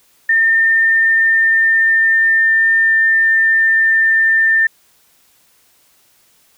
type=tone with pitch glide; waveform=sine; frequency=1809 to 1794.4 Hz; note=A6 to A6; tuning=+48 to +34 cents; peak=-9 dBFS; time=0.29-4.67 s; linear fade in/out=5 ms; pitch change=-14 cents; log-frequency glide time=0.54-4.12 s; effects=white hiss -54 dBFS RMS until 6.57 s